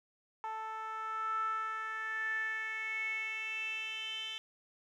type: tone with band-pass filter sweep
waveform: 10% pulse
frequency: 440 Hz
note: A4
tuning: in tune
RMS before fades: -38 dBFS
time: 0.44-4.38 s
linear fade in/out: 0 ms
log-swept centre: 980 to 3300 Hz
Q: 8.1
effects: none